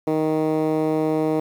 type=tone with band-pass filter; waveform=10% pulse; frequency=156.3 Hz; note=D#3; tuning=8 cents sharp; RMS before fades=-21 dBFS; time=0.07-1.4 s; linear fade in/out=5 ms; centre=370 Hz; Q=1.4; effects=8-bit